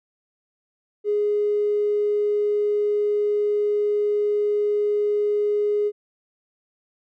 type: tone with tanh clipping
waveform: triangle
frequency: 415.3 Hz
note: G#4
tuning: in tune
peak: -18 dBFS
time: 1.04-5.92 s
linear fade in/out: 50 ms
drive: 2 dB
effects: none